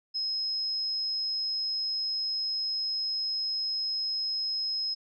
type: tone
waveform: sine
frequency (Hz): 5130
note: E8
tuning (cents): -48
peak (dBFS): -28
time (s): 0.14-4.95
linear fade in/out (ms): 20
effects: none